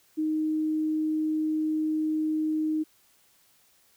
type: tone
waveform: sine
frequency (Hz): 311.1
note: D#4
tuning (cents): 0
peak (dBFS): -24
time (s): 0.17-2.84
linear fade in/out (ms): 20
effects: white hiss -63 dBFS RMS until 3.96 s